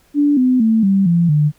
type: tone with pitch steps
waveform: sine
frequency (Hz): 290.3 / 254.2 / 222.6 / 194.87 / 170.63 / 149.4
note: D4 / C4 / A3 / G3 / F3 / D3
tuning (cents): -20 / -50 / +20 / -10 / -40 / +30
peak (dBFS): -10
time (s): 0.14-1.52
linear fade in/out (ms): 50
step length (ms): 230
effects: pink hiss -55 dBFS RMS until 1.58 s